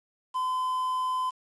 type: tone with quantisation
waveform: triangle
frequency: 1021 Hz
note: C6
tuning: 43 cents flat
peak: -24 dBFS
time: 0.34-1.31 s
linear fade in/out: 20 ms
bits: 8
effects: resampled to 22050 Hz